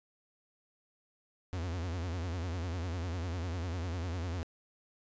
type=tone with vibrato; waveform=45% pulse; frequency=86.8 Hz; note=F2; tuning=10 cents flat; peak=-34 dBFS; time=1.53-4.43 s; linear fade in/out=0 ms; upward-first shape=triangle; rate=10 Hz; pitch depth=160 cents each way; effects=resampled to 16000 Hz